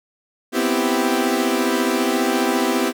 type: chord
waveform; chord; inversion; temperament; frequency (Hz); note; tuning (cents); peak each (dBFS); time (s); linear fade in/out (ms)
sawtooth; C major seventh; third; equal; 246.9 / 261.6 / 329.6 / 392; B3 / C4 / E4 / G4; 0 / 0 / 0 / 0; -19; 0.52-2.93; 50
effects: none